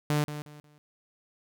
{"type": "tone with echo", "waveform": "sawtooth", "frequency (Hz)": 148.8, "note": "D3", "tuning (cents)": 23, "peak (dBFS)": -20, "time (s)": [0.1, 0.24], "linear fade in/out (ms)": 0, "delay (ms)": 180, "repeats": 3, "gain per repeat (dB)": -11, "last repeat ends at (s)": 0.78, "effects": []}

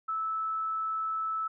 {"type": "tone", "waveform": "sine", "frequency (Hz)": 1309, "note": "E6", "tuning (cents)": -13, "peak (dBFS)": -29, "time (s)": [0.08, 1.48], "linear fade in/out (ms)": 10, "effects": []}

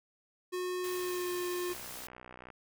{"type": "tone with pitch glide", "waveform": "square", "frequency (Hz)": [363.1, 356.5], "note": ["F#4", "F4"], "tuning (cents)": [-33, 36], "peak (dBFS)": -34, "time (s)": [0.52, 1.74], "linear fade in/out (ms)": 20, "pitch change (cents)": -31, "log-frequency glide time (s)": [0.93, 1.31]}
{"type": "noise", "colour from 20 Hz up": "white", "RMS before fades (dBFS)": -45, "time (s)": [0.84, 2.07], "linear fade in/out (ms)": 0}
{"type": "click train", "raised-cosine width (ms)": 0.5, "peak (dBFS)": -33, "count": 51, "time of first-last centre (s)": [1.7, 2.503], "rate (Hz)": 62.3}
{"effects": []}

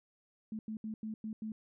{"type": "tone bursts at uneven times", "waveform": "sine", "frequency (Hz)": 217.9, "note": "A3", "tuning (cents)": -17, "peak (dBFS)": -37, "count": 6, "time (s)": [[0.52, 0.59], [0.68, 0.77], [0.84, 0.94], [1.03, 1.14], [1.24, 1.33], [1.42, 1.52]], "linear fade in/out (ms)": 2, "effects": []}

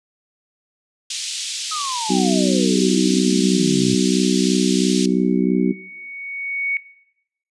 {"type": "band-pass noise", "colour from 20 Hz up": "pink", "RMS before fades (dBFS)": -27, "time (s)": [1.1, 5.06], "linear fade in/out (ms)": 5, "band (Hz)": [3100, 8200], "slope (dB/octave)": 24}
{"type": "exponential sweep", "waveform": "sine", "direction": "down", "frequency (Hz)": [1288, 116.54], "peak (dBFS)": -24, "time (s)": [1.71, 3.95], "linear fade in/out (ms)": 10}
{"type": "harmonic tone", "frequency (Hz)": 63, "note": "B1", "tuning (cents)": 35, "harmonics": [3, 4, 5, 6], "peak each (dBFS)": [-19, -20, -21, -22], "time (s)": [2.09, 5.73], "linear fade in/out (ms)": 20}
{"type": "tone with exponential growth", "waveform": "sine", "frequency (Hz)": 2229, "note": "C#7", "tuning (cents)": 9, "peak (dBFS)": -17, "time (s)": [4.88, 6.77], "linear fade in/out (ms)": 1, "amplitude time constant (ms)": 410}
{"effects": ["noise-tail reverb RT60 0.8 s tail -19 dB re dry", "resampled to 24000 Hz"]}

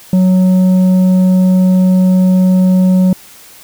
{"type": "tone with tanh clipping", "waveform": "sine", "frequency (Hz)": 185, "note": "F#3", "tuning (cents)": 0, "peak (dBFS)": -7, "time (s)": [0.13, 3.13], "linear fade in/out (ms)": 2, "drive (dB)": 6, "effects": ["white hiss -38 dBFS RMS until 3.63 s"]}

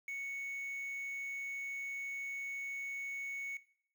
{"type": "tone with quantisation", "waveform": "triangle", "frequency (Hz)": 2217, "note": "C#7", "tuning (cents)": 0, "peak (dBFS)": -37, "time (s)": [0.08, 3.57], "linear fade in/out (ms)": 2, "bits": 10, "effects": ["noise-tail reverb RT60 0.6 s tail -18 dB re dry"]}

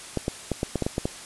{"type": "clicks", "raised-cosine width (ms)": 2, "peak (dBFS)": -11, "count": 9, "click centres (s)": [0.173, 0.281, 0.517, 0.631, 0.757, 0.823, 0.865, 0.981, 1.055], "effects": ["white hiss -41 dBFS RMS until 1.25 s", "resampled to 24000 Hz"]}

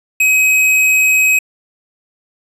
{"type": "tone with hard clipping", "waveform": "triangle", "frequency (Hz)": 2536, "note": "D#7", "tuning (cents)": 32, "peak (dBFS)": -10, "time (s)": [0.2, 1.39], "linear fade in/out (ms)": 5, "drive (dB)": 17, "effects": ["resampled to 32000 Hz"]}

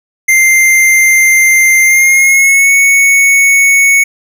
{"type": "tone with pitch glide", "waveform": "square", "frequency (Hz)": [2093, 2217], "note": ["C7", "C#7"], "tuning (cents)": [0, 0], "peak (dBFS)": -5, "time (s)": [0.28, 4.04], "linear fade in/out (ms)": 10, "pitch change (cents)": 100, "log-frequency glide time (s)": [1.81, 2.72], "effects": []}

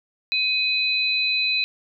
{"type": "tone pair together", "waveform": "sine", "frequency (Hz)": [2518, 3997], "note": ["D#7", "B7"], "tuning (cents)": [20, 20], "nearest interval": "minor sixth", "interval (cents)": 800, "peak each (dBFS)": -22, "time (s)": [0.32, 1.64], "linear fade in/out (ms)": 0, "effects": []}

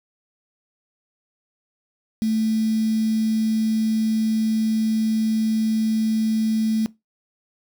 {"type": "tone with quantisation", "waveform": "sine", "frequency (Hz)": 220, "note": "A3", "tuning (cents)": 0, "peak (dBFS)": -18, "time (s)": [2.22, 6.86], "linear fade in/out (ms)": 0, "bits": 6, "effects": ["noise-tail reverb RT60 0.2 s tail -20 dB re dry"]}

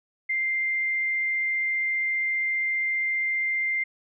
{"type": "tone", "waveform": "sine", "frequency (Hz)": 2095, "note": "C7", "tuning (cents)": 2, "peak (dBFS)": -23, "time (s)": [0.29, 3.84], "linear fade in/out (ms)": 10, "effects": []}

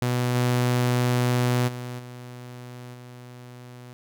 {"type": "tone with level steps", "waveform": "sawtooth", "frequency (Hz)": 123.47, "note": "B2", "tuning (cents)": 0, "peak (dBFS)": [-18, -16, -28, -34, -37], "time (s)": [0.02, 3.93], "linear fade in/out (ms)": 0, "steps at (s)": [0.34, 1.67, 1.98, 2.93], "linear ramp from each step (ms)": 20, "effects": []}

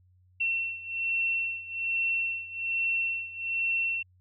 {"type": "beating tone pair", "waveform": "sine", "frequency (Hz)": [2708, 2709.2], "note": ["E7", "E7"], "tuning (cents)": [46, 47], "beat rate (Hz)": 1.2, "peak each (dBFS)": [-29, -32], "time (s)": [0.4, 4.03], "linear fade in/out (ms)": 10, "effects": ["added 91 Hz sine -59 dBFS peak until 4.2 s"]}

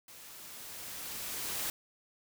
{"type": "noise with level ramp", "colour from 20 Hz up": "white", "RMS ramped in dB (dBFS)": [-52, -35], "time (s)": [0.08, 1.7], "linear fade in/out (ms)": 2, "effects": []}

